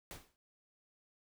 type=noise with exponential decay; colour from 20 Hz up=pink; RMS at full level=-44 dBFS; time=0.11-0.36 s; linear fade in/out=0 ms; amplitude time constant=53 ms; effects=none